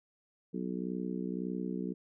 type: harmonic tone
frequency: 61.8 Hz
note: B1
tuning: 2 cents sharp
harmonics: 3 / 4 / 5 / 6 / 7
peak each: -37 / -39 / -41 / -43 / -44 dBFS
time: 0.53-1.94 s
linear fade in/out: 20 ms
effects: none